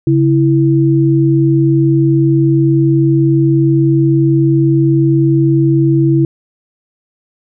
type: tone pair together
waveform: sine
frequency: 138.59 / 329.6 Hz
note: C#3 / E4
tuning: 0 / 0 cents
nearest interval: octave + minor third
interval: 1500 cents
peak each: -10 dBFS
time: 0.07-6.25 s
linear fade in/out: 2 ms
effects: none